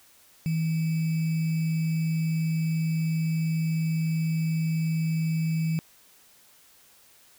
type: tone with sample-and-hold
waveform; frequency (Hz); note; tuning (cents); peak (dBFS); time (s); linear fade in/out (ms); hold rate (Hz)
sine; 161.4; E3; -36; -23; 0.46-5.79; 0; 2450
effects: white hiss -57 dBFS RMS until 7.38 s